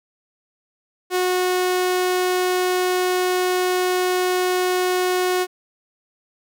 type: tone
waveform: sawtooth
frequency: 365 Hz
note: F#4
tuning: 24 cents flat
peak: -14 dBFS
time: 1.1-5.47 s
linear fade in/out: 50 ms
effects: none